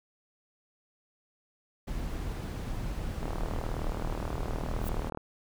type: noise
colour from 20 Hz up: brown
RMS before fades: -34 dBFS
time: 1.87-5.1 s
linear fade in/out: 10 ms
type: click train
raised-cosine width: 1 ms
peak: -22 dBFS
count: 77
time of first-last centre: 3.23-5.174 s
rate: 39.1 Hz
type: noise with exponential growth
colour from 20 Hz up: violet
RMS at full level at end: -38 dBFS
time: 4.76-4.89 s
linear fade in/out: 5 ms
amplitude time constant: 28 ms
effects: none